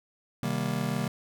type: chord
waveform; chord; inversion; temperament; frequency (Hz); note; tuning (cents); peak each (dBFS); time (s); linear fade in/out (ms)
square; C minor seventh; none; just; 130.81 / 156.98 / 196.22 / 235.5; C3 / Eb3 / G3 / Bb3; 0 / +16 / +2 / +18; -34; 0.43-1.08; 2
effects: none